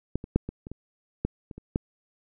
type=clicks; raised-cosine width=3 ms; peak=-13 / -24 / -7 / -20 / -25 / -24 / -12 / -26 / -28 / -11 dBFS; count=10; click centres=0.156 / 0.241 / 0.36 / 0.49 / 0.669 / 0.716 / 1.25 / 1.512 / 1.58 / 1.759 s; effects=none